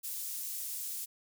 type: high-pass noise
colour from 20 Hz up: pink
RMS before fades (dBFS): -39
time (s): 0.03-1.06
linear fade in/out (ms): 20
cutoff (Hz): 9300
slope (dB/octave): 12
effects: none

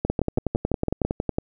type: two click trains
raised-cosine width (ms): 2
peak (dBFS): -9 / -9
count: 15 / 7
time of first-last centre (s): 0.1-1.384 / 0.05-1.05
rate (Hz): 10.9 / 6
effects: none

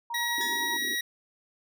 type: tone with tremolo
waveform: sine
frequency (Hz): 940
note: A#5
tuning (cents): +14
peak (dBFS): -31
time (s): 0.1-0.77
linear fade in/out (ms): 5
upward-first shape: triangle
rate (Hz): 9.9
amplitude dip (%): 55
type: tone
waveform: 25% pulse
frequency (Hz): 1909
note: A#6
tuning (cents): +41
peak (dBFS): -24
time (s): 0.14-1.01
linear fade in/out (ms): 5
type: band-pass noise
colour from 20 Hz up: white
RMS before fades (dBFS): -43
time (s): 0.38-0.95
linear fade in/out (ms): 2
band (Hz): 230 to 410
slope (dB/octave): 96
type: tone with exponential decay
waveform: 15% pulse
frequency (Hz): 1722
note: A6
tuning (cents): -38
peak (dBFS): -27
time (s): 0.41-0.82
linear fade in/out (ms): 0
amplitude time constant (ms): 87
effects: none

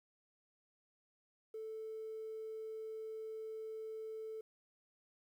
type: tone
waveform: triangle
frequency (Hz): 440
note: A4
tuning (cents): 0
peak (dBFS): -39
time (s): 1.54-4.41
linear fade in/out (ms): 5
effects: tanh soft clip ceiling -40 dBFS + 12-bit

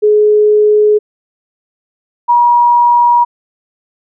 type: tone pair in turn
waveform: sine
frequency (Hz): 421.9 / 958.1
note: G#4 / A#5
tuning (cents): +27 / +47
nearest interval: octave + major second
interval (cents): 1420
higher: second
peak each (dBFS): -5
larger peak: neither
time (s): 0.02-0.99 / 2.28-3.25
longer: neither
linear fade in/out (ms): 20
effects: none

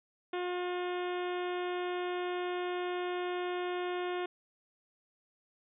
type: harmonic tone with a mistuned harmonic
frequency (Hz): 358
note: F4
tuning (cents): +43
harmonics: 1 / 2 / 3 / 4 / 5 / 6 / 7 / 8 / 9 / 10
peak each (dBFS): -34 / -40 / -44 / -46 / -48 / -50 / -51 / -52 / -53 / -54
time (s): 0.33-4.26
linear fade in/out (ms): 5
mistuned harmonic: 10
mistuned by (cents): -16
effects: none

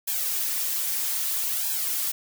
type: noise with flanger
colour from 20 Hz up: blue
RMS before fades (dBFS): -27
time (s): 0.07-2.12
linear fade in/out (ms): 10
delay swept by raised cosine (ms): 1.2 to 6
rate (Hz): 0.62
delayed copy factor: +0.95
effects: none

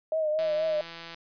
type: tone with vibrato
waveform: sine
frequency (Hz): 622.3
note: D#5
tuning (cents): 0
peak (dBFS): -24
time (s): 0.12-0.81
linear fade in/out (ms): 2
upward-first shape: triangle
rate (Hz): 4.2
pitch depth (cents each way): 58
type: click train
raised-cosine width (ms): 0.2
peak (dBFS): -24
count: 127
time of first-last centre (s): 0.39-1.144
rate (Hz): 167
effects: resampled to 11025 Hz

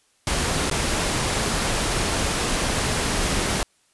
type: noise with dropouts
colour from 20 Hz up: pink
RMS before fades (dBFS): -23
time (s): 0.27-3.63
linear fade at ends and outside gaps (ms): 1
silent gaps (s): 0.699-0.712
effects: white hiss -63 dBFS RMS until 3.93 s + resampled to 24000 Hz

